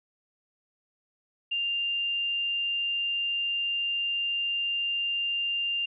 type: tone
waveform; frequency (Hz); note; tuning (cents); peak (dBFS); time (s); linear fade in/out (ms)
sine; 2794; F7; 0; -26; 1.51-5.86; 10
effects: none